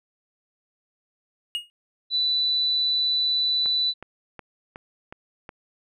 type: tone with exponential decay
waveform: triangle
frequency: 2867 Hz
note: F7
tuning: 45 cents sharp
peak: -20 dBFS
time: 1.55-1.7 s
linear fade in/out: 0 ms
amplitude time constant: 31 ms
type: tone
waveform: sine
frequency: 3978 Hz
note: B7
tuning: 12 cents sharp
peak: -20 dBFS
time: 2.1-3.94 s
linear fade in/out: 50 ms
type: click train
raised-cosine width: 0.5 ms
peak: -23 dBFS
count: 6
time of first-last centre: 3.66-5.492 s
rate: 2.73 Hz
effects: none